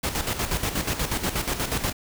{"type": "noise with tremolo", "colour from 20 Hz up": "pink", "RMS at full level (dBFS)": -25, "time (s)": [0.03, 1.93], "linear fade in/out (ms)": 10, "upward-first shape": "square", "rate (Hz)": 8.3, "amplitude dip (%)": 60, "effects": []}